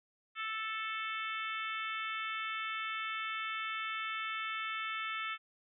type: harmonic tone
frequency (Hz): 440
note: A4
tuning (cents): 0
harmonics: 3 / 4 / 5 / 6 / 7 / 8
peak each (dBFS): -39 / -44 / -42 / -44 / -47 / -48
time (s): 0.35-5.38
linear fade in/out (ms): 50
effects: none